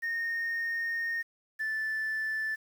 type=tone pair in turn; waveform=sine; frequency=1843 / 1755.7 Hz; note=A#6 / A6; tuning=-20 / -4 cents; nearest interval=minor second; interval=84 cents; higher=first; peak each=-28 / -28 dBFS; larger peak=neither; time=0.02-1.23 / 1.59-2.56 s; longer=first; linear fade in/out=20 ms; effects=tanh soft clip ceiling -26 dBFS + 9-bit